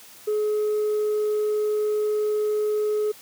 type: tone with tanh clipping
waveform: triangle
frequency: 423.7 Hz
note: G#4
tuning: 35 cents sharp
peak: -21 dBFS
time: 0.27-3.12 s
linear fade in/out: 10 ms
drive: 6 dB
effects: white hiss -47 dBFS RMS until 3.21 s + high-pass 100 Hz 12 dB/octave

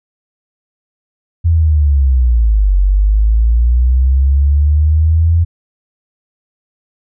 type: linear two-way sweep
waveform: sine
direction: down then up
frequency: 85 to 46.25 to 85 Hz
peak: -7 dBFS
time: 1.44-5.45 s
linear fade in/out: 20 ms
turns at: 2.76 s
effects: none

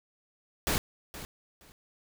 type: noise with echo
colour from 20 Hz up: pink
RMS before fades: -28 dBFS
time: 0.67-0.78 s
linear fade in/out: 0 ms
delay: 470 ms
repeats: 2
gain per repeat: -14 dB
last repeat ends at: 1.72 s
effects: none

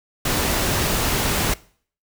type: noise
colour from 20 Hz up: pink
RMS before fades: -21 dBFS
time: 0.25-1.54 s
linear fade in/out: 5 ms
effects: noise-tail reverb RT60 0.5 s tail -21 dB re dry

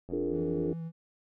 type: click train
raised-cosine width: 2 ms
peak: -30 dBFS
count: 57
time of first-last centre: 0.09-0.728 s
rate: 87.8 Hz
type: chord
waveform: sine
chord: Bb dominant seventh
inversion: first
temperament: equal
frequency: 293.7 / 349.2 / 415.3 / 466.2 Hz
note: D4 / F4 / Ab4 / Bb4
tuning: 0 / 0 / 0 / 0 cents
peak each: -33 / -36 / -35 / -35 dBFS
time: 0.12-0.73 s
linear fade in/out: 5 ms
type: tone with vibrato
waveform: triangle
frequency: 164.81 Hz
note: E3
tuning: in tune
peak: -33 dBFS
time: 0.31-0.92 s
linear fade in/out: 50 ms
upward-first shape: sine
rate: 7.1 Hz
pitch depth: 13 cents each way
effects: none

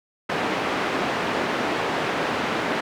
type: band-pass noise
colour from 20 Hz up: pink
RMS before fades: -25 dBFS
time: 0.29-2.81 s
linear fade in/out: 10 ms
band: 260 to 2400 Hz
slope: 12 dB/octave
effects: none

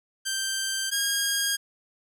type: tone pair in turn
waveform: 10% pulse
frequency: 1568 / 1626.5 Hz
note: G6 / G#6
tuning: 0 / -37 cents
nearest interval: minor second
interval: 63 cents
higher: second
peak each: -18 / -15 dBFS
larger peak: second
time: 0.25-0.91 / 0.91-1.57 s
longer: neither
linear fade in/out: 20 ms
effects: none

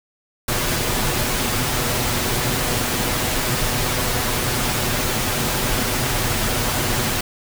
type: noise with comb filter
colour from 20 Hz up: pink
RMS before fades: -21 dBFS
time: 0.48-7.21 s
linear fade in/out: 5 ms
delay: 8.1 ms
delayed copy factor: +0.5
effects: none

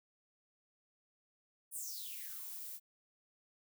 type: noise with high-pass filter sweep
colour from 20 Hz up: violet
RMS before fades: -45 dBFS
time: 1.71-2.8 s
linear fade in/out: 50 ms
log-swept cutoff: 10000 to 310 Hz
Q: 7.2
effects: none

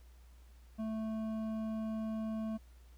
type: tone with hard clipping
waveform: sine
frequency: 220 Hz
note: A3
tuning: in tune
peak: -37 dBFS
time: 0.78-2.58 s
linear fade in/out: 20 ms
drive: 9 dB
effects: added 60 Hz sine -55 dBFS peak until 2.97 s + pink hiss -69 dBFS RMS until 2.97 s

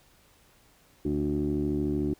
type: tone with low-pass filter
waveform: 15% pulse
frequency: 73.42 Hz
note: D2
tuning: in tune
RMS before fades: -28 dBFS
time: 1.05-2.14 s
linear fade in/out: 5 ms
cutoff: 340 Hz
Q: 7.6
effects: pink hiss -61 dBFS RMS until 2.19 s

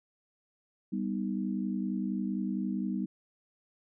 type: chord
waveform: sine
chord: G augmented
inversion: none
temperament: equal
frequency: 196 / 246.9 / 311.1 Hz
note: G3 / B3 / D#4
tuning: 0 / 0 / 0 cents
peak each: -32 / -35 / -37 dBFS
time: 0.92-3.06 s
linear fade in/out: 10 ms
effects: none

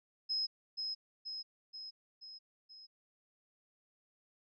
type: tone with echo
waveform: sine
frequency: 5120 Hz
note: D#8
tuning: 49 cents sharp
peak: -32 dBFS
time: 0.29-0.47 s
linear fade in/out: 20 ms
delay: 480 ms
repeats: 5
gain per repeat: -4 dB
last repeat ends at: 2.87 s
effects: none

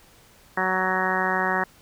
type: harmonic tone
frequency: 186.5 Hz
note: F#3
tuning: 14 cents sharp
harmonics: 1 / 2 / 3 / 4 / 5 / 6 / 7 / 8 / 9 / 10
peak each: -32 / -31 / -33 / -29 / -29 / -30 / -33 / -32 / -29 / -28 dBFS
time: 0.57-1.64 s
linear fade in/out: 5 ms
effects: pink hiss -54 dBFS RMS until 1.81 s

